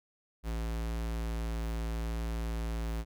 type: tone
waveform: square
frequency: 56.2 Hz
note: A1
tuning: 37 cents sharp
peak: -33 dBFS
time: 0.43-3.05 s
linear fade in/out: 50 ms
effects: none